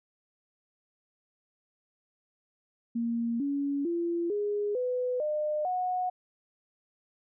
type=tone with pitch steps; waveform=sine; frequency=233.1 / 282 / 341.3 / 412.9 / 499.7 / 604.6 / 731.5 Hz; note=A#3 / C#4 / F4 / G#4 / B4 / D#5 / F#5; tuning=0 / +30 / -40 / -10 / +20 / -50 / -20 cents; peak=-27 dBFS; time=2.95-6.1 s; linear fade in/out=10 ms; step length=450 ms; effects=none